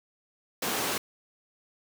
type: high-pass noise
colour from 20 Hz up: pink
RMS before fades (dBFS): -30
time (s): 0.62-0.98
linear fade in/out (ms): 5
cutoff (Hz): 230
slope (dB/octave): 12
effects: none